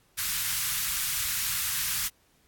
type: band-stop noise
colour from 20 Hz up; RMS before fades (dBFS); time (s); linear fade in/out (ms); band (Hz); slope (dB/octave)
white; -29; 0.17-2.09; 20; 150 to 1200; 24
effects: pink hiss -65 dBFS RMS until 2.47 s + AAC 64 kbps